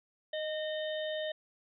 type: harmonic tone with a mistuned harmonic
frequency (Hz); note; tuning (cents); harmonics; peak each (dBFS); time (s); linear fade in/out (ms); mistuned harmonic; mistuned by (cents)
612; D#5; -29; 1 / 3 / 5 / 6; -34 / -43 / -44 / -44; 0.33-1.32; 5; 1; +20
effects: none